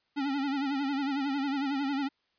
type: tone with vibrato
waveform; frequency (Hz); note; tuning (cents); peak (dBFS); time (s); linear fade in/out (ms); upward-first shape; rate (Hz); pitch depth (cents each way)
square; 277.2; C#4; 0; -29; 0.16-2.09; 20; sine; 11; 80
effects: white hiss -74 dBFS RMS until 2.38 s + resampled to 11025 Hz